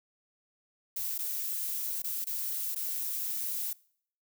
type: noise with dropouts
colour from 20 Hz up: violet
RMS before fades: -34 dBFS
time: 0.96-3.73 s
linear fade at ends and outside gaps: 5 ms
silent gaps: 1.18-1.188 / 2.021-2.042 / 2.244-2.268 / 2.748-2.759 s
effects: noise-tail reverb RT60 0.6 s tail -23 dB re dry